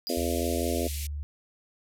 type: tone with exponential decay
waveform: square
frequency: 4877 Hz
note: D#8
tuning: 35 cents flat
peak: -30 dBFS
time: 0.07-0.27 s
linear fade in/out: 0 ms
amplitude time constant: 42 ms
type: band-pass noise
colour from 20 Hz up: white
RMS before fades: -39 dBFS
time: 0.09-1.07 s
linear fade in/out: 5 ms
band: 2100 to 14000 Hz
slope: 48 dB/octave
type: harmonic tone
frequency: 85 Hz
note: F2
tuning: 46 cents flat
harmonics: 3 / 4 / 5 / 6 / 7 / 8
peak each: -32 / -33 / -34 / -35 / -35 / -36 dBFS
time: 0.09-0.88 s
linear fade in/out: 10 ms
type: tone with pitch glide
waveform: sine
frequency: 73.42 to 72.95 Hz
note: D2 to D2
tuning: 0 to -11 cents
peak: -31 dBFS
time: 0.17-1.23 s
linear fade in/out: 0 ms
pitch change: -11 cents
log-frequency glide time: 0.49-1.05 s
effects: none